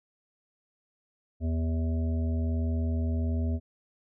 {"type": "harmonic tone", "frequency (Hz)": 81.3, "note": "E2", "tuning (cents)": -23, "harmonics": [1, 3, 5, 7, 8], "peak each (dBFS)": [-26, -33, -44, -47, -44], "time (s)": [1.4, 3.6], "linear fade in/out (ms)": 50, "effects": []}